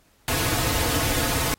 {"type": "noise with comb filter", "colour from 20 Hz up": "pink", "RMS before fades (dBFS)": -24, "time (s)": [0.28, 1.54], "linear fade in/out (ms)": 0, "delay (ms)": 5.1, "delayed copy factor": -0.85, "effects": ["pink hiss -61 dBFS RMS until 1.58 s", "AAC 48 kbps"]}